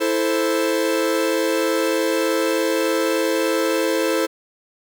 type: chord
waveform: 45% pulse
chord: A minor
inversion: second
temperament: equal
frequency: 329.6 / 440 / 523.3 Hz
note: E4 / A4 / C5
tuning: 0 / 0 / 0 cents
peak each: -22 / -23 / -22 dBFS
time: 0-4.27 s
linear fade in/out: 20 ms
effects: none